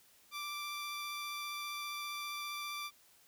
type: tone with vibrato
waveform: 15% pulse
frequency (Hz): 1174.7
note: D6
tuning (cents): 0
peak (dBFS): -33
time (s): 0.31-2.91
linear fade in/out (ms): 50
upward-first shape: triangle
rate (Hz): 15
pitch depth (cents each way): 12
effects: white hiss -65 dBFS RMS until 3.27 s